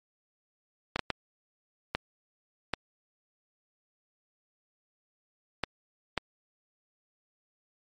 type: clicks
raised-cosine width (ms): 0.3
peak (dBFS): -11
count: 7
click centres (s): 0.96 / 0.993 / 1.103 / 1.95 / 2.737 / 5.637 / 6.177
effects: MP3 48 kbps